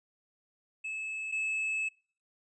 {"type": "tone pair in turn", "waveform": "triangle", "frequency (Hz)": [2600, 2600], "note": ["E7", "E7"], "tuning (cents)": [-24, -24], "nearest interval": "unison", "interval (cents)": 0, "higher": "neither", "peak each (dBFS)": [-33, -28], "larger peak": "second", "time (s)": [[0.84, 1.32], [1.32, 1.89]], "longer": "second", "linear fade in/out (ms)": 10, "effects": ["noise-tail reverb RT60 0.5 s tail -26 dB re dry", "resampled to 22050 Hz"]}